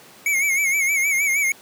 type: tone with vibrato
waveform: square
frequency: 2217 Hz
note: C#7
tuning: in tune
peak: -18 dBFS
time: 0.26-1.52 s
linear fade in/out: 2 ms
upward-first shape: sine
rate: 6.4 Hz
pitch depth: 82 cents each way
effects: pink hiss -46 dBFS RMS until 1.61 s + high-pass 200 Hz 12 dB/octave